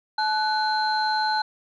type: tone cluster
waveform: sine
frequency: 861 / 1487 / 4129 Hz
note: A5 / F#6 / C8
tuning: -38 / +8 / -24 cents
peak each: -22 / -27 / -28 dBFS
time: 0.18-1.42 s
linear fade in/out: 5 ms
effects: tanh soft clip ceiling -12 dBFS